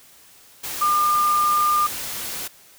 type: tone in noise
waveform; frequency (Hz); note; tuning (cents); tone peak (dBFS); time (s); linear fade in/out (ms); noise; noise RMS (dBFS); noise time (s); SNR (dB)
sine; 1204; D6; +43; -16; 0.81-1.87; 10; white; -30; 0.63-2.48; +11
effects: white hiss -50 dBFS RMS until 2.78 s